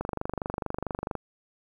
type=click train; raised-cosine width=1 ms; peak=-16 dBFS; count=29; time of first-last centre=0.01-1.153 s; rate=24.5 Hz; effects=9-bit